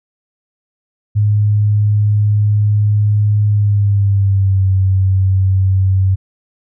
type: tone with pitch glide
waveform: sine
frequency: 104.5 to 95.28 Hz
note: G#2 to G2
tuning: +11 to -49 cents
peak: -9 dBFS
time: 1.15-6.16 s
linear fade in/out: 20 ms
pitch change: -160 cents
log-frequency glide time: 3.46-4.69 s
effects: none